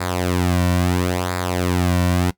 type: tone with flanger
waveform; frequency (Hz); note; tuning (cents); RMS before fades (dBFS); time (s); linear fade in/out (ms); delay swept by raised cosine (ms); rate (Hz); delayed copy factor
sawtooth; 90; F#2; -47; -19; 0-2.31; 10; 0.33 to 2.43; 0.74; -0.65
effects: noise-tail reverb RT60 0.1 s tail -20 dB re dry